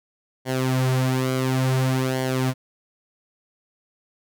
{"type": "tone with flanger", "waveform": "sawtooth", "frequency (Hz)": 130, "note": "C3", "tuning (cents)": -11, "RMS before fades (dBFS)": -22, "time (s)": [0.45, 2.54], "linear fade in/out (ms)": 50, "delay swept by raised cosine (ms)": [0.78, 6.58], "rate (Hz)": 0.57, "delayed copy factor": -0.7, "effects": []}